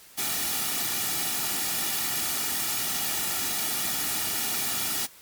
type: noise with comb filter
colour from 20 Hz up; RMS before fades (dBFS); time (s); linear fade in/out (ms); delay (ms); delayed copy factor
white; -28; 0.17-5.07; 20; 1.9; -0.65
effects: white hiss -51 dBFS RMS until 5.21 s + MP3 96 kbps